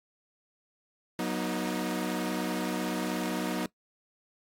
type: chord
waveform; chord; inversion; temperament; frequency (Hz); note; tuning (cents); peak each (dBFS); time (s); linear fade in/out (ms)
sawtooth; B major; second; equal with one note detuned; 185 / 241 / 311.1; F#3 / B3 / D#4; 0 / -42 / 0; -30; 1.19-3.66; 2
effects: noise-tail reverb RT60 0.1 s tail -21 dB re dry + AAC 64 kbps